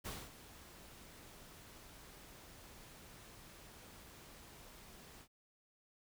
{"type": "noise with ADSR envelope", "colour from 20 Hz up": "pink", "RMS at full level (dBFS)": -44, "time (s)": [0.04, 5.28], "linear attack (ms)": 24, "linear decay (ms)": 230, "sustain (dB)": -13, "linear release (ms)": 71, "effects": []}